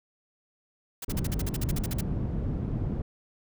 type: noise bursts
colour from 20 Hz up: white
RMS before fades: -36 dBFS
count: 14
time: 1.02-2.01 s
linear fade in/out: 5 ms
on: 28 ms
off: 46 ms
type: low-pass noise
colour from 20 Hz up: white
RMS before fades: -30 dBFS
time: 1.08-3.02 s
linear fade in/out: 5 ms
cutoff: 150 Hz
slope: 12 dB/octave
effects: none